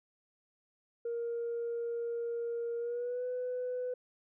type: tone with pitch glide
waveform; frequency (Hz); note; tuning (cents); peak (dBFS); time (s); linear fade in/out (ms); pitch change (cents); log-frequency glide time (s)
sine; 468.8 to 499.6; A#4 to B4; +10 to +20; -32; 1.05-3.94; 5; +110; 2.78-3.25
effects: tanh soft clip ceiling -30 dBFS